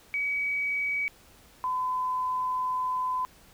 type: tone pair in turn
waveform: sine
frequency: 2271 / 1013.5 Hz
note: C#7 / B5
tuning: +41 / +45 cents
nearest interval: octave + major second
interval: 1396 cents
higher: first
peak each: -26 dBFS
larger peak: neither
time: 0.14-1.08 / 1.64-3.25 s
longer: second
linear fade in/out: 0 ms
effects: pink hiss -56 dBFS RMS until 3.53 s